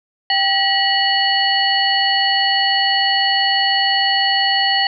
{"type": "tone cluster", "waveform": "sine", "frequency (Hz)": [785, 1921, 2935, 4405], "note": ["G5", "B6", "F#7", "C#8"], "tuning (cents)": [2, -48, -15, -12], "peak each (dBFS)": -19, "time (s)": [0.3, 4.87], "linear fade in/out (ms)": 2, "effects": []}